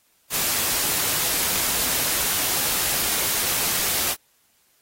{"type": "noise", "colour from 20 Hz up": "white", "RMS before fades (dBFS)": -23, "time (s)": [0.3, 4.16], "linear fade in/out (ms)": 50, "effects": ["white hiss -63 dBFS RMS until 4.81 s", "AAC 48 kbps"]}